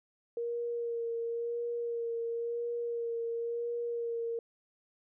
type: tone with vibrato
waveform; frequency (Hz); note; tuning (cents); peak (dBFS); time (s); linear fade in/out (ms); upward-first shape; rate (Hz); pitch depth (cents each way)
sine; 468.4; A#4; +8; -32; 0.37-4.39; 2; sine; 0.96; 20
effects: none